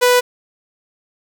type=tone; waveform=sawtooth; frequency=493.9 Hz; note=B4; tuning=in tune; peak=-6 dBFS; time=0.01-0.21 s; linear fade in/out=20 ms; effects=none